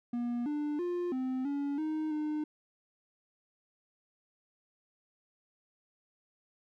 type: tone with pitch steps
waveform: triangle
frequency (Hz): 239.9 / 296.2 / 352.5 / 258.4 / 283.6 / 311.1 / 303.6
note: A#3 / D4 / F4 / C4 / C#4 / D#4 / D#4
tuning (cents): +50 / +15 / +16 / -21 / +40 / 0 / -42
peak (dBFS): -29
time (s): 0.13-2.44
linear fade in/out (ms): 5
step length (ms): 330
effects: none